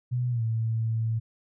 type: tone with pitch glide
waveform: sine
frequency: 123.47 to 112.57 Hz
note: B2 to A2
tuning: 0 to +40 cents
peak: -24 dBFS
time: 0.11-1.2 s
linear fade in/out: 20 ms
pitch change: -160 cents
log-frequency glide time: 0.3-0.43 s
effects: none